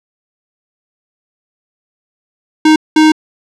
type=tone bursts at uneven times; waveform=square; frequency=311.1 Hz; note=D#4; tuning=in tune; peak=-5 dBFS; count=2; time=2.65-2.76 / 2.96-3.12 s; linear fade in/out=5 ms; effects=low-pass 6000 Hz 12 dB/octave